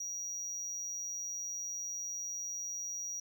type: tone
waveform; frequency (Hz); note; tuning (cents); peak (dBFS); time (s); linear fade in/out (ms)
triangle; 5760; F#8; -47; -36; 0-3.2; 5
effects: none